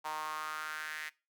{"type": "tone with high-pass filter sweep", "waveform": "sawtooth", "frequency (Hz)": 154.6, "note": "D#3", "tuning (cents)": -11, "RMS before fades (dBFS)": -40, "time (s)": [0.04, 1.1], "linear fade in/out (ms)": 20, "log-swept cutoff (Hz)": [900, 1900], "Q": 4.3, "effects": ["noise-tail reverb RT60 0.3 s tail -22 dB re dry"]}